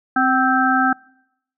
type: harmonic tone with a mistuned harmonic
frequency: 261.6 Hz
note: C4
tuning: in tune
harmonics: 1 / 3 / 5 / 6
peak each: -19 / -19 / -19 / -19 dBFS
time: 0.16-0.93 s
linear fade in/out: 5 ms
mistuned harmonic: 3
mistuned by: -36 cents
effects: noise-tail reverb RT60 0.8 s tail -26 dB re dry